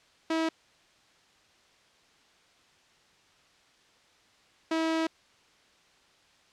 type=tone pair in turn; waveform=sawtooth; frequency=323.3 / 323.3 Hz; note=E4 / E4; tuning=-34 / -34 cents; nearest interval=unison; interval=0 cents; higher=neither; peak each=-22 dBFS; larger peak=neither; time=0.3-0.49 / 4.71-5.07 s; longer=second; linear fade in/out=5 ms; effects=white hiss -62 dBFS RMS until 6.52 s + low-pass 5000 Hz 12 dB/octave